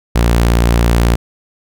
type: tone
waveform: sawtooth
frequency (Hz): 58.27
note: A#1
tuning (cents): 0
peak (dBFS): -5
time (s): 0.15-1.16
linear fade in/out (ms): 10
effects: none